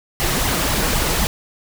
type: noise with flanger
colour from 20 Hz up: pink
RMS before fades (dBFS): -19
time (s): 0.2-1.27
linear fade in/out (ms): 0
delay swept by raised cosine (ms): 0.95 to 6.35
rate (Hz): 3.9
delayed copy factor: +0.75
effects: none